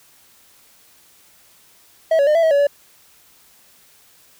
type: tone with pitch steps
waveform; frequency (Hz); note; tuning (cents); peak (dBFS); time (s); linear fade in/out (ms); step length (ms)
triangle; 646 / 562 / 605 / 665 / 642 / 567 / 572; E5 / C#5 / D#5 / E5 / E5 / C#5 / D5; -35 / +24 / -49 / +15 / -46 / +39 / -46; -10; 2.11-2.67; 5; 80
effects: white hiss -52 dBFS RMS until 4.39 s